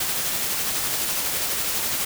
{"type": "noise with tremolo", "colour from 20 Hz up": "white", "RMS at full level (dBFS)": -24, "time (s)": [0, 2.05], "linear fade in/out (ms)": 5, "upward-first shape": "sine", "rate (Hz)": 12, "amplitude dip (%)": 25, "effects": []}